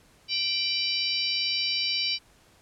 harmonic tone with a mistuned harmonic, 783 Hz, G5, 2 cents flat, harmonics 3 / 4 / 5 / 6 / 7, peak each -33 / -31 / -32 / -29 / -33 dBFS, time 0.28-2.19 s, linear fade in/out 50 ms, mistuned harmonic 4, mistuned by -79 cents, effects pink hiss -59 dBFS RMS until 2.61 s + low-pass 11000 Hz 12 dB/octave

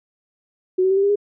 sine tone with pitch steps, 370 / 377.8 / 385.7 / 393.8 / 402.1 / 410.5 Hz, F#4 / F#4 / G4 / G4 / G4 / G#4, 0 / +36 / -28 / +8 / +44 / -20 cents, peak -14 dBFS, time 0.78-1.158 s, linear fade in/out 10 ms, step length 63 ms, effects none

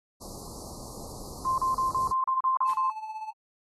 pink band-stop noise, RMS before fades -42 dBFS, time 0.2-2.13 s, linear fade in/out 20 ms, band 1200 to 4200 Hz, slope 96 dB/octave
sine tone bursts, 1046.5 Hz, C6, in tune, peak -23 dBFS, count 9, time 1.45-2.9 s, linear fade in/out 2 ms, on 130 ms, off 35 ms
triangle tone with tremolo, 870 Hz, A5, 20 cents flat, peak -30 dBFS, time 2.65-3.31 s, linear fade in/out 10 ms, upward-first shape sine, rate 16 Hz, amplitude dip 65%
white noise with exponential decay, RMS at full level -40 dBFS, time 2.69-2.86 s, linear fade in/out 5 ms, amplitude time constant 35 ms
effects AAC 32 kbps

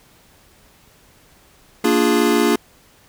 square chord, Bb dominant seventh, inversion none, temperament equal, 233.1 / 293.7 / 349.2 / 415.3 Hz, Bb3 / D4 / F4 / Ab4, 0 / 0 / 0 / 0 cents, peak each -20 dBFS, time 1.84-2.56 s, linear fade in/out 5 ms, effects pink hiss -52 dBFS RMS until 3.08 s

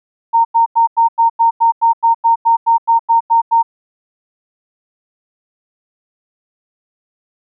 sine tone bursts, 920 Hz, A#5, 23 cents flat, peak -7 dBFS, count 16, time 0.33-3.63 s, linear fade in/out 20 ms, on 120 ms, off 92 ms, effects none

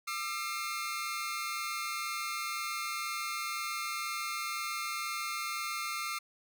sawtooth tone cluster, 1201 / 1343 / 2135 Hz, D6 / E6 / C7, +38 / +32 / +34 cents, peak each -35 / -36 / -35 dBFS, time 0.07-6.19 s, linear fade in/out 10 ms, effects none

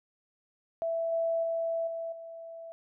sine tone with level steps, 662 Hz, E5, 7 cents sharp, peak -28 / -26 / -28 / -33 / -41 dBFS, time 0.82-2.72 s, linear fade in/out 0 ms, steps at 1.12 / 1.43 / 1.87 / 2.12 s, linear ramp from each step 5 ms, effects none

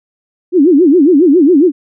sine tone with vibrato, 317.9 Hz, D#4, 37 cents sharp, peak -4 dBFS, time 0.52-1.72 s, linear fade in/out 50 ms, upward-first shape sine, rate 7.3 Hz, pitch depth 280 cents each way, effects none

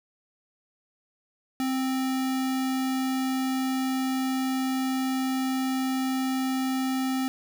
sine tone with sample-and-hold, 261.6 Hz, C4, in tune, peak -24 dBFS, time 1.6-7.28 s, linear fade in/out 0 ms, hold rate 1050 Hz, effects none

